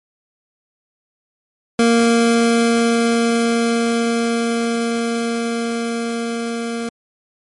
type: tone with level ramp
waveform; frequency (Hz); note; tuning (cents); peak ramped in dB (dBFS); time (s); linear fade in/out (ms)
25% pulse; 232.4; A#3; -5; -7 to -18; 1.79-6.89; 2
effects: MP3 48 kbps